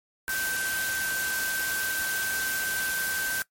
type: tone in noise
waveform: sine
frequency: 1551 Hz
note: G6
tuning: 19 cents flat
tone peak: -28 dBFS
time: 0.28-3.42 s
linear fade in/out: 0 ms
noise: white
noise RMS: -32 dBFS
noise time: 0.28-3.42 s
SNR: +1 dB
effects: noise-tail reverb RT60 0.1 s tail -20 dB re dry + MP3 64 kbps